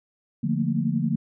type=chord; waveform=sine; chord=Bb major seventh; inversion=first; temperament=equal with one note detuned; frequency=146.83 / 174.61 / 221.9 / 233.1 Hz; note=D3 / F3 / A3 / Bb3; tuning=0 / 0 / +15 / 0 cents; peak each=-27 dBFS; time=0.43-1.16 s; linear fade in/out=10 ms; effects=none